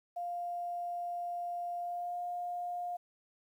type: tone with pitch glide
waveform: sine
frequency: 700 to 707.3 Hz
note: F5 to F5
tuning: +4 to +22 cents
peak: -35 dBFS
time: 0.16-2.97 s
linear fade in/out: 10 ms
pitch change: +18 cents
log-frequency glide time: 1.8-2.19 s
effects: 11-bit